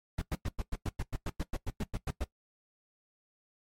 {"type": "noise bursts", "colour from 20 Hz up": "brown", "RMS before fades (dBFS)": -32, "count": 16, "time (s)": [0.18, 2.242], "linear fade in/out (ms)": 5, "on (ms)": 37, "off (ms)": 98, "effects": ["noise-tail reverb RT60 0.1 s tail -18 dB re dry", "MP3 64 kbps"]}